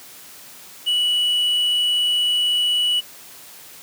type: tone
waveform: triangle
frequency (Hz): 2944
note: F#7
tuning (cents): -9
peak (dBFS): -15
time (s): 0.86-3.01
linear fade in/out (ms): 20
effects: white hiss -42 dBFS RMS until 3.82 s + high-pass 100 Hz 12 dB/octave